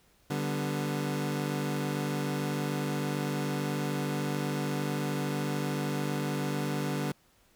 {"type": "chord", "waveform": "25% pulse", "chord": "G major", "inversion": "second", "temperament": "equal", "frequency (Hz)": [146.83, 196, 246.9], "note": ["D3", "G3", "B3"], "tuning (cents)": [0, 0, 0], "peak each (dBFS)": [-28, -32, -33], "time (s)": [0.3, 7.12], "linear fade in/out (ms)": 5, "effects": ["pink hiss -65 dBFS RMS until 7.55 s"]}